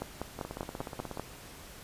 two click trains, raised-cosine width 1 ms, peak -24 / -20 dBFS, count 14 / 7, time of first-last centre 0.39-1.173 / 0.02-1.196 s, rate 16.6 / 5.1 Hz, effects pink hiss -49 dBFS RMS until 1.83 s + resampled to 32000 Hz

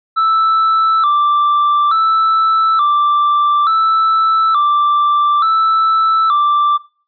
triangle tone with vibrato, 1244.5 Hz, D#6, in tune, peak -8 dBFS, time 0.16-6.78 s, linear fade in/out 20 ms, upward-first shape square, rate 0.57 Hz, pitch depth 100 cents each way, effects noise-tail reverb RT60 0.4 s tail -20 dB re dry + resampled to 11025 Hz

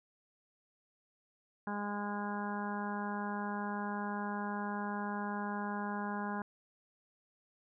harmonic tone, 205.2 Hz, G#3, 21 cents flat, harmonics 1 / 2 / 3 / 4 / 5 / 6 / 7 / 8, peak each -38 / -46 / -49 / -42 / -43 / -53 / -46 / -47 dBFS, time 1.67-6.42 s, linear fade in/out 2 ms, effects none

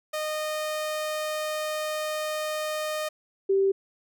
sawtooth / sine tone pair in turn, 615 / 389.7 Hz, D#5 / G4, -20 / -10 cents, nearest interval minor sixth, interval 790 cents, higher first, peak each -24 / -19 dBFS, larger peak second, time 0.13-3.09 / 3.49-3.72 s, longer first, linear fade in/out 10 ms, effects none

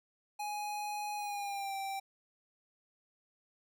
square tone with pitch glide, 833 to 781.7 Hz, G#5 to G5, +5 to -5 cents, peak -37 dBFS, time 0.39-2 s, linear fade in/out 10 ms, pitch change -110 cents, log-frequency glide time 1.15-1.75 s, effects none

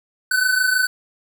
square tone pair together, 1503 / 1529.3 Hz, F#6 / G6, +27 / -43 cents, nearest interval unison, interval 30 cents, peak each -18 / -22 dBFS, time 0.31-0.87 s, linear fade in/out 5 ms, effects 8-bit

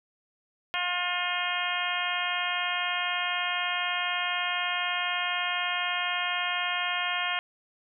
harmonic tone, 356 Hz, F4, 33 cents sharp, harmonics 2 / 3 / 4 / 5 / 6 / 7 / 8 / 9, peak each -35 / -35 / -35 / -35 / -35 / -35 / -35 / -35 dBFS, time 0.74-7.39 s, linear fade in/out 0 ms, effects none

